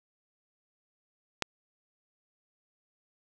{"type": "click", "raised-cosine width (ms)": 0.2, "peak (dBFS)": -10, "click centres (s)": 1.423, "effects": []}